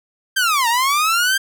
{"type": "linear two-way sweep", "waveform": "sawtooth", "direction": "down then up", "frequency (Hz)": [1598, 904, 1598], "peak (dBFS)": -11, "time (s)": [0.36, 1.38], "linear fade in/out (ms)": 10, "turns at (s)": 0.68, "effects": []}